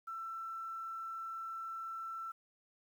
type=tone with quantisation; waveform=sine; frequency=1337 Hz; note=E6; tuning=24 cents sharp; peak=-40 dBFS; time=0.07-2.32 s; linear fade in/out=10 ms; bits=11; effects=none